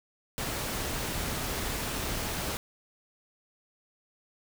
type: noise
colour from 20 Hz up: pink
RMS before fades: -33 dBFS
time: 0.38-2.57 s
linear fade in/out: 0 ms
effects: none